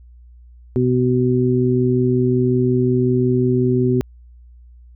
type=harmonic tone; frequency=125.5 Hz; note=B2; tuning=28 cents sharp; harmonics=1 / 2 / 3; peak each=-18 / -18 / -18 dBFS; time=0.76-4.01 s; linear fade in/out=0 ms; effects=added 60 Hz sine -41 dBFS peak until 4.95 s